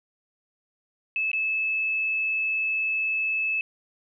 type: tone with dropouts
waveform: sine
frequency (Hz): 2608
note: E7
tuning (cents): -19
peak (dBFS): -23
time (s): 1.16-3.61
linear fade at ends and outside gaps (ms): 1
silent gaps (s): 1.316-1.332
effects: none